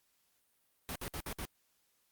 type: noise bursts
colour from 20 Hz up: pink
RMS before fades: -40 dBFS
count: 5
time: 0.89-1.452 s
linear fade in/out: 0 ms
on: 66 ms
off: 58 ms
effects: white hiss -75 dBFS RMS until 2.11 s + Opus 48 kbps